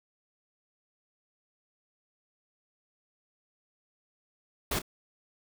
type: noise with echo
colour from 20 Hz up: pink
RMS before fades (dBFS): -30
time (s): 4.71-4.79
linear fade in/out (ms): 5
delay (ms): 29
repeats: 1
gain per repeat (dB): -12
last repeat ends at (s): 4.819
effects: none